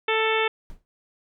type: harmonic tone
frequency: 441.8 Hz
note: A4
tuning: 7 cents sharp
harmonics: 1 / 2 / 3 / 4 / 5 / 6 / 7 / 8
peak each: -24 / -28 / -29 / -30 / -28 / -29 / -34 / -33 dBFS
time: 0.08-0.48 s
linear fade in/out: 5 ms
type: noise with exponential decay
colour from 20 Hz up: brown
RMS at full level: -35 dBFS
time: 0.7-0.85 s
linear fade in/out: 0 ms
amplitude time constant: 32 ms
effects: none